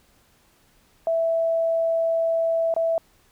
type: tone with dropouts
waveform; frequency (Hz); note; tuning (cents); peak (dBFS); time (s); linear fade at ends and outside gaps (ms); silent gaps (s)
sine; 659.3; E5; 0; -19; 1.07-2.98; 1; 2.74-2.764
effects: pink hiss -60 dBFS RMS until 3.31 s